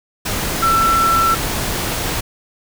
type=tone in noise; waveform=sine; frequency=1339 Hz; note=E6; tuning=27 cents sharp; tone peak=-12 dBFS; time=0.62-1.35 s; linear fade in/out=10 ms; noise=pink; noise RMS=-21 dBFS; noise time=0.25-2.21 s; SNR=+6 dB; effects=none